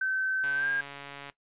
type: tone with pitch glide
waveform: sine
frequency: 1537 to 1616.2 Hz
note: G6 to G#6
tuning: -35 to -48 cents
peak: -26 dBFS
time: 0.01-0.81 s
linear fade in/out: 5 ms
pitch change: +87 cents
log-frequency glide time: 0.54-0.7 s
type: click train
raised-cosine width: 0.3 ms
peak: -26 dBFS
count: 122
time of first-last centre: 0.44-1.298 s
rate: 141 Hz
effects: noise-tail reverb RT60 0.1 s tail -17 dB re dry + resampled to 8000 Hz